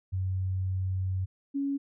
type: tone pair in turn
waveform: sine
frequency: 93.8 / 278.7 Hz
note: F#2 / C#4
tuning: +24 / +9 cents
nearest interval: octave + perfect fifth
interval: 1885 cents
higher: second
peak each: -27 dBFS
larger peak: neither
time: 0.12-1.26 / 1.54-1.78 s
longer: first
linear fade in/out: 20 ms
effects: none